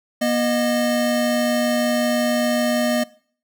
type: tone pair together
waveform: square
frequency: 240.5 / 616 Hz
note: B3 / D#5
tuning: -46 / -17 cents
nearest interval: octave + major third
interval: 1629 cents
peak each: -21 dBFS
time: 0.21-3.04 s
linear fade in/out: 10 ms
effects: noise-tail reverb RT60 0.5 s tail -21 dB re dry